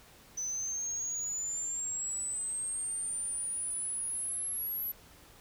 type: exponential sweep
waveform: sine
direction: up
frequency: 6000 to 11840 Hz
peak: -31 dBFS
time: 0.37-4.92 s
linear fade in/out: 10 ms
effects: tanh soft clip ceiling -31 dBFS + pink hiss -57 dBFS RMS until 5.4 s